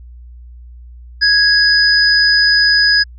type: tone pair together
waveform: sine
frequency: 1661.2 / 4989 Hz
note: G#6 / D#8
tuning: 0 / +4 cents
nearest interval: octave + perfect fifth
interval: 1904 cents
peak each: -11 dBFS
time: 1.21-3.04 s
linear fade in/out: 20 ms
effects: added 60 Hz sine -33 dBFS peak until 3.18 s